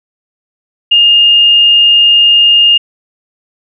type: tone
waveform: sine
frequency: 2830 Hz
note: F7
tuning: 22 cents sharp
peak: -3 dBFS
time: 0.91-2.78 s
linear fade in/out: 10 ms
effects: none